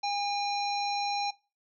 harmonic tone with a mistuned harmonic, 812 Hz, G#5, 39 cents flat, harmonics 1 / 3 / 5 / 7 / 8, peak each -29 / -38 / -36 / -40 / -49 dBFS, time 0.03-1.31 s, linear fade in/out 10 ms, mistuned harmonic 7, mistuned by -40 cents, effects noise-tail reverb RT60 0.3 s tail -21 dB re dry

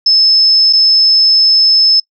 sine tone with dropouts, 5230 Hz, E8, 15 cents flat, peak -5 dBFS, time 0.06-2 s, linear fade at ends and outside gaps 5 ms, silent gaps 0.728-0.732 s, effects noise-tail reverb RT60 0.1 s tail -23 dB re dry

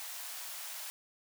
white high-pass noise, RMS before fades -43 dBFS, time 0-0.9 s, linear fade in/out 0 ms, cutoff 600 Hz, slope 48 dB/octave, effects none

